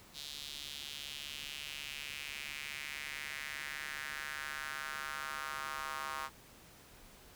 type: tone with high-pass filter sweep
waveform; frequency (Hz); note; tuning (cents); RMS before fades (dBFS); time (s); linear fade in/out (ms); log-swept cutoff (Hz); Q
square; 72.4; D2; -24; -43; 0.13-6.3; 50; 3800 to 1100; 2.9
effects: pink hiss -58 dBFS RMS until 7.35 s